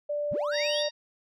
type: tone with pitch glide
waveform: sine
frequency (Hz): 587.3 to 592.4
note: D5 to D5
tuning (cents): 0 to +15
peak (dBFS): -27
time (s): 0.09-0.89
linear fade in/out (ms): 10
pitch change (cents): +15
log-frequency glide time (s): 0.58-0.73
type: linear sweep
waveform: triangle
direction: up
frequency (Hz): 40.77 to 3729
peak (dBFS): -31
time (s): 0.31-0.83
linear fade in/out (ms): 10
type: harmonic tone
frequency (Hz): 932.3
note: A#5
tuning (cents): 0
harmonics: 1 / 2 / 3 / 4 / 5 / 6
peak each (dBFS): -43 / -38 / -41 / -34 / -35 / -38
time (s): 0.51-0.91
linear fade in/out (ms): 50
effects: none